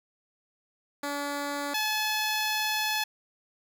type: tone pair in turn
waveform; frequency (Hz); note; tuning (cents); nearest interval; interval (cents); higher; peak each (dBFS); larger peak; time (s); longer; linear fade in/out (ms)
10% pulse; 286.4 / 858.2; D4 / A5; -43 / -43; octave + perfect fifth; 1900; second; -22 / -18; second; 1.03-1.74 / 1.74-3.04; second; 5
effects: none